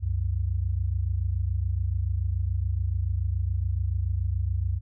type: tone pair together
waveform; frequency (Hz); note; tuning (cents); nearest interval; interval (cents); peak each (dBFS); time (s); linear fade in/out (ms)
sine; 66.68 / 93.7; C2 / F#2; +33 / +22; tritone; 589; -27 / -26; 0-4.81; 50
effects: none